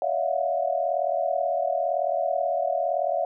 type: tone cluster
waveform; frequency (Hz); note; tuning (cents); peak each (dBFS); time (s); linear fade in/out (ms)
sine; 568 / 646 / 684 / 725; C#5 / E5 / F5 / F#5; +42 / -35 / -36 / -35; -28; 0.02-3.25; 2
effects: none